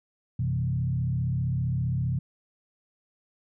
sine tone with frequency modulation, 126.8 Hz, B2, 46 cents sharp, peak -24 dBFS, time 0.39-2.19 s, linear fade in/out 5 ms, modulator 35.2 Hz, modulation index 0.97, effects none

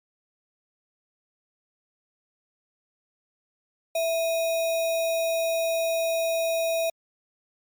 sine tone with sample-and-hold, 659.3 Hz, E5, in tune, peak -22 dBFS, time 3.95-6.9 s, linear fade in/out 5 ms, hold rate 3150 Hz, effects MP3 96 kbps

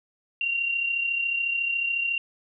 sine tone pair together, 2760 / 2794 Hz, F7 / F7, -21 / 0 cents, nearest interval unison, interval 21 cents, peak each -24 / -33 dBFS, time 0.41-2.18 s, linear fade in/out 2 ms, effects none

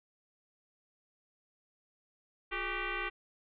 sine tone with frequency modulation, 421.3 Hz, G#4, 25 cents sharp, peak -33 dBFS, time 2.51-3.1 s, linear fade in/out 20 ms, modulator 390 Hz, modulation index 6.3, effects none

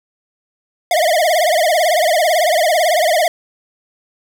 square tone with vibrato, 662 Hz, E5, 7 cents sharp, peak -12 dBFS, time 0.91-3.28 s, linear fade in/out 2 ms, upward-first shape triangle, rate 18 Hz, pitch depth 200 cents each way, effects none

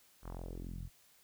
sawtooth tone with low-pass filter sweep, 43.65 Hz, F1, in tune, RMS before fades -44 dBFS, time 0.22-0.9 s, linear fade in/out 50 ms, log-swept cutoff 1400 to 110 Hz, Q 2.2, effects white hiss -66 dBFS RMS until 1.23 s

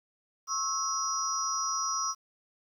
sine tone cluster, 1092 / 1306 / 5130 / 5770 Hz, C#6 / E6 / E8 / F#8, -26 / -17 / -48 / -44 cents, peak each -34 / -34 / -38 / -32 dBFS, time 0.47-2.15 s, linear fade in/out 50 ms, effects 10-bit

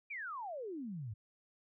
sine exponential sweep, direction down, 2448 to 98 Hz, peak -40 dBFS, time 0.1-1.14 s, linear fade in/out 10 ms, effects none

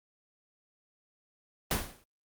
pink noise with exponential decay, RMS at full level -25 dBFS, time 1.71-2.04 s, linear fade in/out 1 ms, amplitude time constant 70 ms, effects Opus 24 kbps

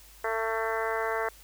harmonic tone, 223.7 Hz, A3, 29 cents sharp, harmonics 2 / 3 / 4 / 5 / 6 / 7 / 8 / 9, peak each -32 / -34 / -35 / -36 / -37 / -37 / -38 / -39 dBFS, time 0.24-1.29 s, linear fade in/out 5 ms, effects added 50 Hz sine -54 dBFS peak until 1.43 s + white hiss -54 dBFS RMS until 1.43 s

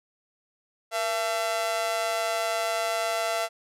sawtooth tone with amplitude modulation, 674 Hz, E5, 38 cents sharp, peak -18 dBFS, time 0.91-3.49 s, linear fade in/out 50 ms, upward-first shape sine, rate 201 Hz, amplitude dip 75%, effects low-pass 12000 Hz 12 dB/octave

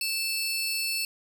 sawtooth tone pair together, 2637 / 4403 Hz, E7 / C#8, 0 / -13 cents, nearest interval major sixth, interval 887 cents, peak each -27 dBFS, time 0.01-1.05 s, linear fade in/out 2 ms, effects none

